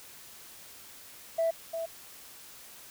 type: tone with echo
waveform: sine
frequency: 659.3 Hz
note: E5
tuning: in tune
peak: -23 dBFS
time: 1.38-1.51 s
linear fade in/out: 10 ms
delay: 350 ms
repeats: 1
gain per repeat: -8 dB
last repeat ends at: 1.86 s
effects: tanh soft clip ceiling -21 dBFS + white hiss -50 dBFS RMS until 2.9 s